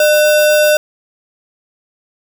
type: tone with sample-and-hold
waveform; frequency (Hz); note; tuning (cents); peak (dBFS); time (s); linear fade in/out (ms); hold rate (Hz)
sine; 604; D5; +48; -7; 0-0.77; 2; 2100
effects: none